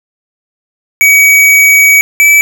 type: tone pair in turn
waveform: square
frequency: 2265 / 2305 Hz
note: C#7 / D7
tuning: +37 / -33 cents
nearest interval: unison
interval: 30 cents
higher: second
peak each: -3 dBFS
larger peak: neither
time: 1.01-2.01 / 2.2-2.41 s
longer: first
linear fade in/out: 0 ms
effects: none